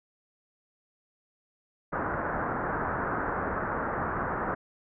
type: low-pass noise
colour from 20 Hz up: white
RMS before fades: -31 dBFS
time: 1.92-4.55 s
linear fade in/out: 10 ms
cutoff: 1600 Hz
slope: 48 dB/octave
effects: none